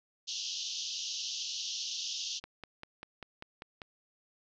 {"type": "band-pass noise", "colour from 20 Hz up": "white", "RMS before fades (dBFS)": -38, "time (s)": [0.27, 2.4], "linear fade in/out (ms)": 20, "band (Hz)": [2800, 6400], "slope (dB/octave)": 96}
{"type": "click train", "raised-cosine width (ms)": 0.3, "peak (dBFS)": -27, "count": 8, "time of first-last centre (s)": [2.44, 3.818], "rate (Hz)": 5.08}
{"effects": []}